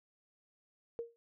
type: tone with exponential decay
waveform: sine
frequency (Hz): 466.2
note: A#4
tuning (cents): 0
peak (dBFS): -33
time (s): 0.99-1.16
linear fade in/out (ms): 0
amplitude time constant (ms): 36
effects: none